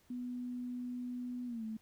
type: tone with pitch glide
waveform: sine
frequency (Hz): 246.9 to 220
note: B3 to A3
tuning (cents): 0 to 0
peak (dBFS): -38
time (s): 0.1-1.77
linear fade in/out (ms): 5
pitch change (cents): -200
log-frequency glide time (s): 1.46-1.64
effects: pink hiss -69 dBFS RMS until 1.81 s